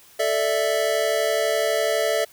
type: chord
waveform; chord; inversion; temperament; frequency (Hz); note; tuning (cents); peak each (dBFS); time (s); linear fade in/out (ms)
square; A suspended fourth; none; equal; 440 / 587.3 / 659.3; A4 / D5 / E5; 0 / 0 / 0; -26 / -25 / -24; 0.19-2.25; 10
effects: white hiss -51 dBFS RMS until 2.32 s